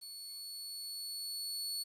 sawtooth tone with level ramp, 4416 Hz, C#8, 7 cents flat, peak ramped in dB -43 to -33 dBFS, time 0.01-1.84 s, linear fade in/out 20 ms, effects resampled to 32000 Hz + 11-bit

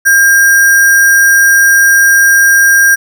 sine tone with sample-and-hold, 1605 Hz, G6, 40 cents sharp, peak -3 dBFS, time 0.05-2.96 s, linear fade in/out 20 ms, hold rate 7350 Hz, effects none

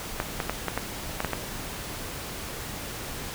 clicks, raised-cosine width 0.5 ms, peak -11 dBFS, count 8, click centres 0.201 / 0.402 / 0.496 / 0.683 / 0.776 / 1.204 / 1.247 / 1.333 s, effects pink hiss -36 dBFS RMS until 3.34 s

